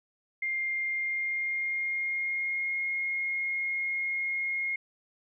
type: tone with pitch glide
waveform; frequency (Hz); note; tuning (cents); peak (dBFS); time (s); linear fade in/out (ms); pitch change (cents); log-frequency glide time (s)
sine; 2111 to 2147; C7 to C7; +15 to +44; -28; 0.42-4.76; 5; +29; 0.92-2.8
effects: none